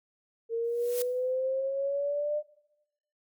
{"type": "exponential sweep", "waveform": "sine", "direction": "up", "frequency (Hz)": [455.6, 603], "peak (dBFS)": -27, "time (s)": [0.49, 2.43], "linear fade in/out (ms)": 50}
{"type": "noise with exponential growth", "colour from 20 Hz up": "blue", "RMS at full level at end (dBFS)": -33, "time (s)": [0.64, 1.02], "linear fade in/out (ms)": 0, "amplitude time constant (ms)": 81}
{"effects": ["noise-tail reverb RT60 0.8 s tail -18 dB re dry", "Opus 48 kbps"]}